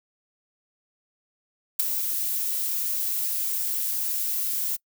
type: noise with ADSR envelope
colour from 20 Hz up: violet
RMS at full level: -18 dBFS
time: 1.79-4.77 s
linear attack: 8 ms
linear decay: 12 ms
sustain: -9 dB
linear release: 19 ms
effects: noise-tail reverb RT60 0.1 s tail -25 dB re dry